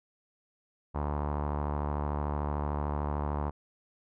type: tone with low-pass filter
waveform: sawtooth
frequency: 73.4 Hz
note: D2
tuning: in tune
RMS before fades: -32 dBFS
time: 0.94-3.51 s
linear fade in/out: 20 ms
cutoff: 980 Hz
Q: 3.3
effects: none